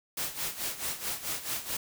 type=noise with tremolo; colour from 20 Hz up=white; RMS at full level=-32 dBFS; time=0.17-1.77 s; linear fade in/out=5 ms; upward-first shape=sine; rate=4.6 Hz; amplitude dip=75%; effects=none